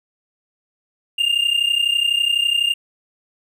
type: tone pair together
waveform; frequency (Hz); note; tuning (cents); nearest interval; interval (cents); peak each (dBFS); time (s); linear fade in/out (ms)
triangle; 2794 / 2826; F7 / F7; 0 / +20; unison; 20; -17; 1.18-2.74; 10
effects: none